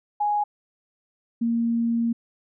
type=tone pair in turn; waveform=sine; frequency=830.6 / 232.3 Hz; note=G#5 / A#3; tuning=0 / -6 cents; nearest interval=octave + minor seventh; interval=2206 cents; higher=first; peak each=-20 dBFS; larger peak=neither; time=0.2-0.44 / 1.41-2.13 s; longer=second; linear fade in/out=10 ms; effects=none